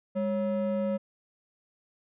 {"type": "ring-modulated tone", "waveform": "triangle", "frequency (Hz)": 376.9, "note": "F#4", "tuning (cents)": 32, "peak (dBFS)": -21, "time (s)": [0.15, 0.98], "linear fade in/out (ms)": 20, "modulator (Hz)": 173, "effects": ["resampled to 8000 Hz"]}